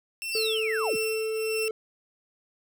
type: tone with tremolo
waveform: sawtooth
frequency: 2697 Hz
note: E7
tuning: 39 cents sharp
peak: -25 dBFS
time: 0.22-1.68 s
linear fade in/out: 0 ms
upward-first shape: triangle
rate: 1.6 Hz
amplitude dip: 75%
type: linear sweep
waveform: sine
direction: down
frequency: 4978 to 51.3 Hz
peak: -28 dBFS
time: 0.31-0.97 s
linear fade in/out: 50 ms
type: tone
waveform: triangle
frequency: 440 Hz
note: A4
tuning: in tune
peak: -25 dBFS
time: 0.35-1.71 s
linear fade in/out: 2 ms
effects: none